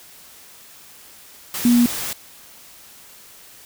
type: tone in noise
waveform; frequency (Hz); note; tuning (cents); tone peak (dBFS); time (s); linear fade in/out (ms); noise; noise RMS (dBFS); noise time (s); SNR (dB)
sine; 240; B3; -49; -11; 1.65-1.86; 2; white; -27; 1.54-2.13; +13
effects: white hiss -45 dBFS RMS until 3.65 s